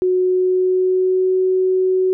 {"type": "tone with pitch glide", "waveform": "sine", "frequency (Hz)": [367.2, 373], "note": ["F#4", "F#4"], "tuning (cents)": [-13, 14], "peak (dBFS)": -13, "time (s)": [0.02, 2.13], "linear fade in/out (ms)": 0, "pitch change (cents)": 27, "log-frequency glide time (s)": [0.19, 1.34], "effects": []}